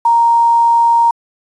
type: tone with quantisation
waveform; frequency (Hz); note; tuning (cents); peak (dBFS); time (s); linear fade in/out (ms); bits
sine; 932.3; A#5; 0; -7; 0.05-1.11; 5; 6
effects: resampled to 22050 Hz